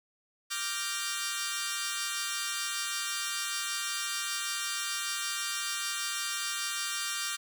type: chord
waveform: 10% pulse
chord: G minor seventh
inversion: second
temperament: equal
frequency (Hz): 1174.7 / 1396.9 / 1568 / 1864.7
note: D6 / F6 / G6 / Bb6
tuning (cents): 0 / 0 / 0 / 0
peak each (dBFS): -29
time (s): 0.5-7.37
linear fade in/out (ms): 20
effects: none